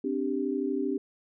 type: chord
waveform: sine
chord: C suspended second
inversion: none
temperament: just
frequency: 261.6 / 294.3 / 392.4 Hz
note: C4 / D4 / G4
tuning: 0 / +4 / +2 cents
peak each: -31 dBFS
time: 0.04-0.98 s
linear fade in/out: 5 ms
effects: none